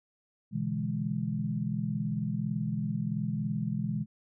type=chord; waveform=sine; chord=E dominant seventh; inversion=second; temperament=equal; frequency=123.47 / 146.83 / 164.81 / 207.7 Hz; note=B2 / D3 / E3 / G#3; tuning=0 / 0 / 0 / 0 cents; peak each=-35 / -37 / -34 / -33 dBFS; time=0.51-4.06 s; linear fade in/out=50 ms; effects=none